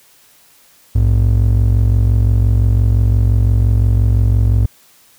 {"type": "ring-modulated tone", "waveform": "triangle", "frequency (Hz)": 82.3, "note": "E2", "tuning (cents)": -2, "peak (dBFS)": -4, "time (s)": [0.95, 4.66], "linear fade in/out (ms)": 5, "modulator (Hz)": 22.9, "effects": ["white hiss -49 dBFS RMS until 5.18 s"]}